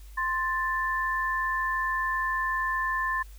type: tone pair together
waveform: sine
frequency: 1048.3 / 1763 Hz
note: C6 / A6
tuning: +3 / +3 cents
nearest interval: major sixth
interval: 900 cents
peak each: -28 dBFS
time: 0.17-3.23 s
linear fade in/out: 10 ms
effects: added 50 Hz sine -43 dBFS peak until 3.38 s + white hiss -58 dBFS RMS until 3.38 s